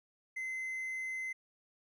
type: tone with hard clipping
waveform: triangle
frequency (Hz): 2057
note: C7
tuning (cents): -30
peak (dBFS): -37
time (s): 0.36-1.33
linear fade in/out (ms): 10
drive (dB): 5
effects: none